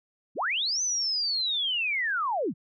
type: linear two-way sweep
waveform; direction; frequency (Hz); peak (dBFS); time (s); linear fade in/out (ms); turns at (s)
sine; up then down; 116.54 to 6180 to 116.54; -25; 0.35-2.54; 50; 0.82
effects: none